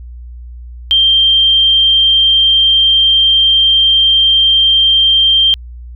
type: tone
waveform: sine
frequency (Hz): 3165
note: G7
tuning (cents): +16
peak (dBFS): -6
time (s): 0.91-5.54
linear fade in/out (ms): 0
effects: added 60 Hz sine -27 dBFS peak until 5.95 s